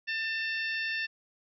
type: harmonic tone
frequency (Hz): 894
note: A5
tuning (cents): +27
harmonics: 2 / 3 / 4 / 5 / 6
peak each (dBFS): -32 / -35 / -42 / -44 / -44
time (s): 0.07-1.07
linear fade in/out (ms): 20
effects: none